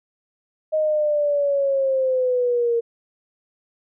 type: linear sweep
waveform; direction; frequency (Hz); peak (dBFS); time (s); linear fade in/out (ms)
sine; down; 626 to 462.4; -17; 0.72-2.81; 20
effects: none